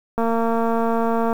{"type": "click train", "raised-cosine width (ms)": 1, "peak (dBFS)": -9, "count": 264, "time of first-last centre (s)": [0.18, 1.328], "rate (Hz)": 229, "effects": ["7-bit"]}